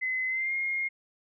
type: tone with pitch glide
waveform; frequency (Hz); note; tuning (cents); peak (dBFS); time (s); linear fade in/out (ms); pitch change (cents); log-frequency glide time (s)
sine; 2037 to 2137; C7 to C7; -47 to +36; -27; 0.01-0.89; 20; +83; 0.28-0.54
effects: none